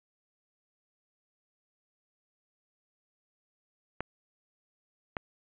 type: clicks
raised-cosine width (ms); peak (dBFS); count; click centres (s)
0.5; -17; 2; 4.006 / 5.168
effects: resampled to 8000 Hz + 8-bit